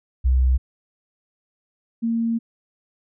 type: tone pair in turn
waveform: sine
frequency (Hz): 64 / 229.7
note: C2 / A#3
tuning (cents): -38 / -25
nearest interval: octave + minor seventh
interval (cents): 2213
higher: second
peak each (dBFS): -14 / -19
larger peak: first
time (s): 0.24-0.58 / 2.02-2.39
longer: second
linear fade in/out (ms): 20
effects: none